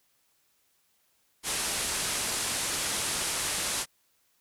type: low-pass noise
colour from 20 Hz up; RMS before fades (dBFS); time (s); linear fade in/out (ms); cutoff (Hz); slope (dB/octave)
white; -31; 1.43-3.86; 50; 11000; 48
effects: white hiss -70 dBFS RMS until 4.4 s